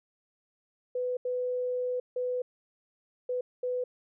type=tone bursts at uneven times; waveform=sine; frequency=498.8 Hz; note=B4; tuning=17 cents sharp; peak=-28 dBFS; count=5; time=0.95-1.17 / 1.25-2 / 2.16-2.42 / 3.29-3.41 / 3.63-3.84 s; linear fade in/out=5 ms; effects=none